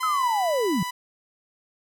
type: tone with pitch glide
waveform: sawtooth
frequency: 1025 to 991.2 Hz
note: C6 to B5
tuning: -36 to +6 cents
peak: -25 dBFS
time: 0-0.91 s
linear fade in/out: 10 ms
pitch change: -58 cents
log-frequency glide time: 0.12-0.23 s
type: linear sweep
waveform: sine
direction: down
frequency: 1318.5 to 153.5 Hz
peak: -21 dBFS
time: 0.03-0.83 s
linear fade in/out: 2 ms
effects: none